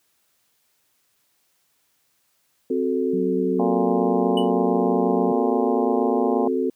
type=chord; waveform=sine; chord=F# diminished; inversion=second; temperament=equal; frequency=261.6 / 370 / 440 Hz; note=C4 / F#4 / A4; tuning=0 / 0 / 0 cents; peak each=-24 dBFS; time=2.7-6.7 s; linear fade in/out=5 ms
type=tone; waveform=sine; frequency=185.5 Hz; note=F#3; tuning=5 cents sharp; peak=-26 dBFS; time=3.13-5.32 s; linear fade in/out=5 ms
type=harmonic tone; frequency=116.54 Hz; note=A#2; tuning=in tune; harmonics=2 / 3 / 4 / 5 / 6 / 7 / 8 / 9; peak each=-26 / -36 / -30 / -31 / -28 / -29 / -37 / -35 dBFS; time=3.59-6.48 s; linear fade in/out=5 ms
type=tone with exponential decay; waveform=triangle; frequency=2960 Hz; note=F#7; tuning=in tune; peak=-22 dBFS; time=4.37-4.51 s; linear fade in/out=5 ms; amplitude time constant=29 ms
effects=white hiss -67 dBFS RMS until 6.75 s + high-pass 60 Hz 12 dB/octave